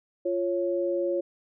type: tone pair together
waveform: sine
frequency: 348.4 / 552 Hz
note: F4 / C#5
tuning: -4 / -7 cents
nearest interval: minor sixth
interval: 797 cents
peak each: -27 dBFS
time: 0.25-1.21 s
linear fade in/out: 10 ms
effects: none